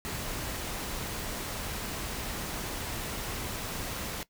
pink noise, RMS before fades -36 dBFS, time 0.05-4.23 s, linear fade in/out 0 ms, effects noise-tail reverb RT60 0.1 s tail -18 dB re dry

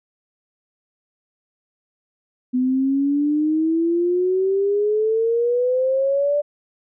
sine exponential sweep, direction up, 250 to 590 Hz, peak -16 dBFS, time 2.53-6.42 s, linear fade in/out 20 ms, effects none

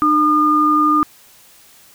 sine tone pair together, 302 / 1213.9 Hz, D4 / D#6, +48 / -43 cents, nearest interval 2 octaves, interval 2409 cents, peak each -16 / -12 dBFS, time 0.02-1.03 s, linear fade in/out 0 ms, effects white hiss -47 dBFS RMS until 1.94 s

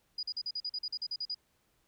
sine tone bursts, 4915 Hz, D#8, 22 cents flat, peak -33 dBFS, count 13, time 0.18-1.346 s, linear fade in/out 5 ms, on 50 ms, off 43 ms, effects pink hiss -73 dBFS RMS until 1.87 s

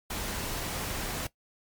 pink noise, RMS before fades -34 dBFS, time 0.1-1.27 s, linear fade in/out 5 ms, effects noise-tail reverb RT60 0.1 s tail -18 dB re dry + MP3 96 kbps

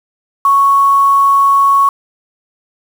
sine tone with quantisation, 1108.7 Hz, C#6, in tune, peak -6 dBFS, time 0.45-1.89 s, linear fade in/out 2 ms, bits 5, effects none

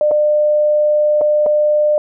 sine tone with dropouts, 600 Hz, D5, 37 cents sharp, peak -10 dBFS, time 0.01-1.98 s, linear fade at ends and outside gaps 1 ms, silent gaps 0.111-0.115 / 1.211-1.215 / 1.462-1.465 s, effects none

